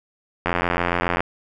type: click train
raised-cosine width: 0.5 ms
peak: -5 dBFS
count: 66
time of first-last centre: 0.46-1.205 s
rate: 87.2 Hz
effects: none